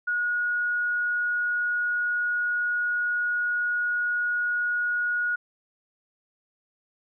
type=tone; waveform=sine; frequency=1449 Hz; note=F#6; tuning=37 cents flat; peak=-23 dBFS; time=0.07-5.36 s; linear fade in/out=10 ms; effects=none